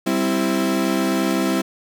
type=chord; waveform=35% pulse; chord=C major; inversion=second; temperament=equal; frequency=196 / 261.6 / 329.6 Hz; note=G3 / C4 / E4; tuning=0 / 0 / 0 cents; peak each=-21 / -21 / -20 dBFS; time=0.06-1.62 s; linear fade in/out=10 ms; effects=none